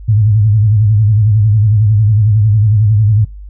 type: tone with vibrato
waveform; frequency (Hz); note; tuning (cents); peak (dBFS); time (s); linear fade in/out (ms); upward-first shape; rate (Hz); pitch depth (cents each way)
sine; 106.3; G#2; +41; -6; 0.08-3.25; 10; sine; 11; 100
effects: noise-tail reverb RT60 0.2 s tail -25 dB re dry + added 50 Hz sine -27 dBFS peak until 3.49 s